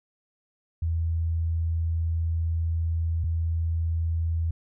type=tone pair in turn; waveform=sine; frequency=82.41 / 82.41 Hz; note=E2 / E2; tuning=0 / 0 cents; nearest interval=unison; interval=0 cents; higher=neither; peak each=-23 dBFS; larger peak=neither; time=0.82-3.24 / 3.24-4.51 s; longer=first; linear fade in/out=5 ms; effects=none